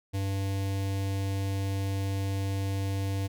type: tone with notch filter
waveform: square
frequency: 97.7 Hz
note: G2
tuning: 5 cents flat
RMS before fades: -30 dBFS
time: 0.13-3.28 s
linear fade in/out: 20 ms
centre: 1300 Hz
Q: 1.5
effects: none